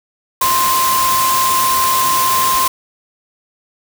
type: tone in noise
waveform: sine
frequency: 1046.5 Hz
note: C6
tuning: in tune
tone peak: -13 dBFS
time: 0.41-2.68 s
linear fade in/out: 5 ms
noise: white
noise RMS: -18 dBFS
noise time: 0.41-2.68 s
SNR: +2 dB
effects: none